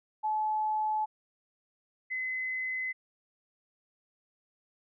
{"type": "tone pair in turn", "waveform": "sine", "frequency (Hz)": [860, 2035], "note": ["A5", "C7"], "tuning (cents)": [-40, -49], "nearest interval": "octave + minor third", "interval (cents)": 1491, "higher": "second", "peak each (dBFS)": [-27, -31], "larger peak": "first", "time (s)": [[0.23, 1.06], [2.1, 2.93]], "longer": "neither", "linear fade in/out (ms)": 20, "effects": []}